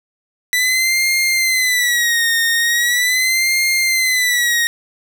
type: tone with vibrato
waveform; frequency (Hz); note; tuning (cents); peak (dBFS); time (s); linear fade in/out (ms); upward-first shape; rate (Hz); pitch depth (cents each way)
sawtooth; 1975.5; B6; 0; -10; 0.53-4.67; 0; sine; 0.4; 120
effects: none